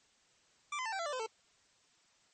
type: tone with pitch steps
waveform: 25% pulse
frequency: 1174.7 / 1022.6 / 890.3 / 775 / 674.7 / 587.4 / 511.3 / 445.1 Hz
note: D6 / C6 / A5 / G5 / E5 / D5 / C5 / A4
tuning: 0 / -40 / +20 / -20 / +40 / 0 / -40 / +20 cents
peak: -32 dBFS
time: 0.72-1.264 s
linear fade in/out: 5 ms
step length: 68 ms
effects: white hiss -69 dBFS RMS until 2.33 s + MP3 32 kbps